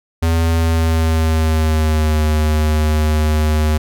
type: tone with pitch glide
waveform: square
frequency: 82.41 to 76.89 Hz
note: E2 to D#2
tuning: 0 to -20 cents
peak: -13 dBFS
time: 0.22-3.78 s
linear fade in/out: 10 ms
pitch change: -120 cents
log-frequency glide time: 0.55-2.22 s
effects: none